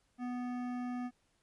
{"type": "tone with hard clipping", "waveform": "sine", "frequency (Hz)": 246.9, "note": "B3", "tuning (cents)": 0, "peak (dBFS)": -38, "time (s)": [0.18, 1.11], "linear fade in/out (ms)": 50, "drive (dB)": 14, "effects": ["pink hiss -75 dBFS RMS until 1.42 s", "resampled to 24000 Hz"]}